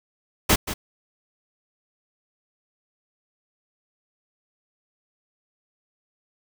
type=noise with echo; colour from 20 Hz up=pink; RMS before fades=-17 dBFS; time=0.49-0.56 s; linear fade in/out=10 ms; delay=180 ms; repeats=1; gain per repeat=-12 dB; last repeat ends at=0.74 s; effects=none